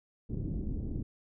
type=low-pass noise; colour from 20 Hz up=pink; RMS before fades=-35 dBFS; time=0.29-1.03 s; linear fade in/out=10 ms; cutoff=330 Hz; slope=24 dB/octave; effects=none

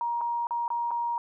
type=tone with dropouts; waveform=sine; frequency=944 Hz; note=A#5; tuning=22 cents sharp; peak=-26 dBFS; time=0.01-1.18 s; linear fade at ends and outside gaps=1 ms; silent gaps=0.21-0.214 / 0.47-0.508 / 0.68-0.703 / 0.908-0.914 s; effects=none

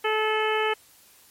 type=harmonic tone; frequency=433.2 Hz; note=A4; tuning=27 cents flat; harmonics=1 / 2 / 3 / 4 / 5 / 6 / 7; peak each=-25 / -28 / -30 / -31 / -32 / -33 / -33 dBFS; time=0.04-0.74 s; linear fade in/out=10 ms; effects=white hiss -55 dBFS RMS until 1.3 s + MP3 64 kbps

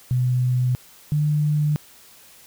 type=tone pair in turn; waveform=sine; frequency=125.6 / 149.66 Hz; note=B2 / D3; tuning=+30 / +33 cents; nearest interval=minor third; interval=303 cents; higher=second; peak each=-17 / -17 dBFS; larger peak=neither; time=0.11-0.75 / 1.12-1.76 s; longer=neither; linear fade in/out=0 ms; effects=white hiss -49 dBFS RMS until 2.46 s

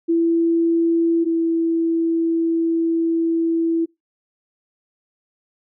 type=tone pair in turn; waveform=sine; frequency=333.6 / 330.5 Hz; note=E4 / E4; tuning=+21 / +5 cents; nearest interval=unison; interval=16 cents; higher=first; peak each=-14 / -16 dBFS; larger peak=first; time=0.08-1.25 / 1.25-3.86 s; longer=second; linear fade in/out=20 ms; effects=noise-tail reverb RT60 0.2 s tail -24 dB re dry

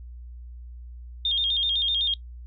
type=tone with vibrato; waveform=sine; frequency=3433 Hz; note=A7; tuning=43 cents flat; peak=-21 dBFS; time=1.25-2.14 s; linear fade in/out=2 ms; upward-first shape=square; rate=7.9 Hz; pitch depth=97 cents each way; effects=noise-tail reverb RT60 0.1 s tail -20 dB re dry + added 60 Hz sine -38 dBFS peak until 2.46 s

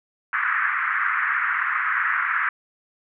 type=band-pass noise; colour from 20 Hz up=pink; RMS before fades=-23 dBFS; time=0.33-2.49 s; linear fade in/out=2 ms; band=1200 to 2000 Hz; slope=48 dB/octave; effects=none

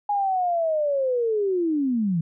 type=linear sweep; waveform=sine; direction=down; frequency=830.6 to 156.2 Hz; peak=-20 dBFS; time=0.09-2.21 s; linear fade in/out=5 ms; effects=none

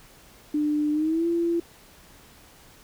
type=tone with pitch glide; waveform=sine; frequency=298.7 to 339.2 Hz; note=D4 to E4; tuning=+29 to +50 cents; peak=-21 dBFS; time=0.54-1.6 s; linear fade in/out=5 ms; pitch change=+221 cents; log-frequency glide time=0.92-1.27 s; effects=pink hiss -52 dBFS RMS until 2.83 s

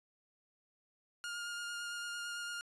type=tone with vibrato; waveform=sawtooth; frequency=1416 Hz; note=F6; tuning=23 cents sharp; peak=-36 dBFS; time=1.24-2.61 s; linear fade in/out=0 ms; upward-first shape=sine; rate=8.9 Hz; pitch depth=14 cents each way; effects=resampled to 24000 Hz

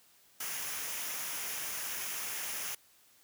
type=noise with comb filter; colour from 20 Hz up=white; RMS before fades=-38 dBFS; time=0.4-2.75 s; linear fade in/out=5 ms; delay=0.24 ms; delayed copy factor=-0.5; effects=white hiss -64 dBFS RMS until 3.23 s + high-pass 60 Hz 12 dB/octave

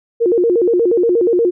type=tone with vibrato; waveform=sine; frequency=407.2 Hz; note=G#4; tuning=34 cents flat; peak=-10 dBFS; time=0.2-1.51 s; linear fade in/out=20 ms; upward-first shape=square; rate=8.4 Hz; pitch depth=230 cents each way; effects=none

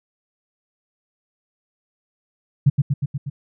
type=tone with echo; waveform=sine; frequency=139.9 Hz; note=C#3; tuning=16 cents sharp; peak=-9 dBFS; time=2.66-2.7 s; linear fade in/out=10 ms; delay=120 ms; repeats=5; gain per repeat=-3 dB; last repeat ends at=3.3 s; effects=none

